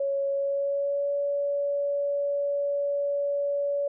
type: tone with pitch glide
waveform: sine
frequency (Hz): 554.4 to 568.7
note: C#5 to C#5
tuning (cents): 0 to +44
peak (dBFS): -24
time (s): 0-3.88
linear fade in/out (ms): 5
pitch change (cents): +44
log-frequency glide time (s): 0.29-1.13
effects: none